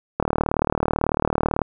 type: click train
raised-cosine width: 1 ms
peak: -5 dBFS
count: 55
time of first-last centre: 0.2-1.617 s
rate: 38.1 Hz
effects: none